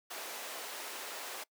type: high-pass noise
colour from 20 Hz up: pink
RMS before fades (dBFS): -43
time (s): 0.1-1.44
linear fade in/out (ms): 10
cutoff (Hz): 470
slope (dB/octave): 12
effects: noise-tail reverb RT60 0.1 s tail -23 dB re dry + high-pass 300 Hz 12 dB/octave